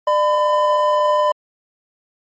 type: tone pair together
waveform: triangle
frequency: 599.4 / 1008 Hz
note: D5 / B5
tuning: +35 / +35 cents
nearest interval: major sixth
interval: 900 cents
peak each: -14 dBFS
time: 0.07-1.32 s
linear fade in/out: 5 ms
effects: MP3 32 kbps